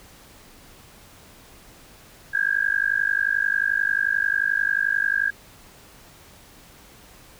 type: tone with amplitude modulation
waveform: sine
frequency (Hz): 1620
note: G#6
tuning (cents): -43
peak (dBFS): -15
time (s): 2.33-5.31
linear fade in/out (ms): 20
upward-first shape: sine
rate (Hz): 51.3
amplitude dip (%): 100
effects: pink hiss -49 dBFS RMS until 7.39 s